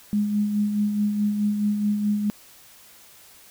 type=tone with tremolo; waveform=sine; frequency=207.7 Hz; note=G#3; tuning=in tune; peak=-18 dBFS; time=0.13-2.3 s; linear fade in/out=0 ms; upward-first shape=sine; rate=4.7 Hz; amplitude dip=45%; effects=white hiss -50 dBFS RMS until 3.5 s